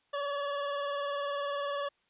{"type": "tone with vibrato", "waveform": "25% pulse", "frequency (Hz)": 569, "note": "C#5", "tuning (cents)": 45, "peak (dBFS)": -28, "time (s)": [0.13, 1.89], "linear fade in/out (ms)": 10, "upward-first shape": "sine", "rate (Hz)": 20, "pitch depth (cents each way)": 33, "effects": ["white hiss -72 dBFS RMS until 2.09 s", "resampled to 8000 Hz"]}